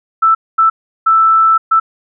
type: tone bursts at uneven times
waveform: sine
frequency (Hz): 1322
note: E6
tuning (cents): +5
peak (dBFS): -6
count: 4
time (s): 0.22-0.35 / 0.58-0.7 / 1.06-1.58 / 1.71-1.8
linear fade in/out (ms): 10
effects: none